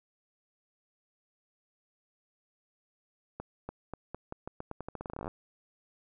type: accelerating click train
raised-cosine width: 1 ms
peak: -24 dBFS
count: 23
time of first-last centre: 3.4-5.279 s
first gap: 290 ms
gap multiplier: 0.85
effects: none